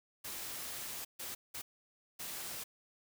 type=noise bursts at uneven times; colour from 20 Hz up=white; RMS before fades=-43 dBFS; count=4; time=0.24-1.05 / 1.19-1.35 / 1.54-1.62 / 2.19-2.64 s; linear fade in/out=10 ms; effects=none